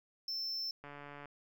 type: tone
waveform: triangle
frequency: 5330 Hz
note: E8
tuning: 18 cents sharp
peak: -35 dBFS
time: 0.28-0.71 s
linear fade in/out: 2 ms
type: click train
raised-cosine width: 0.5 ms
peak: -34 dBFS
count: 61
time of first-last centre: 0.84-1.257 s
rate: 144 Hz
effects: none